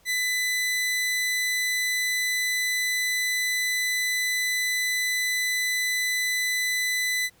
sawtooth tone, 2000 Hz, B6, 21 cents sharp, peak -20 dBFS, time 0.05-7.3 s, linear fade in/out 50 ms, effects pink hiss -60 dBFS RMS until 7.4 s

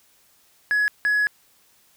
triangle tone pair in turn, 1684 / 1684 Hz, G#6 / G#6, +24 / +24 cents, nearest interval unison, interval 0 cents, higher neither, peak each -15 dBFS, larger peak neither, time 0.71-0.88 / 1.05-1.27 s, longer second, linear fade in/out 0 ms, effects tanh soft clip ceiling -12 dBFS + white hiss -59 dBFS RMS until 1.96 s

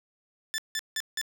15% pulse tone bursts, 1760 Hz, A6, in tune, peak -22 dBFS, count 4, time 0.54-1.214 s, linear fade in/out 0 ms, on 41 ms, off 170 ms, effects none

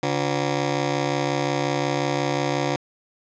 15% pulse ring-modulated tone, 215.4 Hz, A3, 37 cents flat, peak -12 dBFS, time 0.03-2.76 s, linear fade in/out 0 ms, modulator 74.9 Hz, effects resampled to 16000 Hz + 9-bit

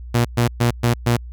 sawtooth tone bursts, 119.3 Hz, A#2, 41 cents sharp, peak -10 dBFS, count 5, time 0.14-1.17 s, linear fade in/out 10 ms, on 110 ms, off 120 ms, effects added 60 Hz sine -31 dBFS peak until 1.32 s

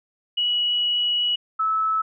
sine tone pair in turn, 2926 / 1303.4 Hz, F#7 / E6, -20 / -20 cents, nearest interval octave + major second, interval 1400 cents, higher first, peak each -19 dBFS, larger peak neither, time 0.37-1.36 / 1.59-2.02 s, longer first, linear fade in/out 10 ms, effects none

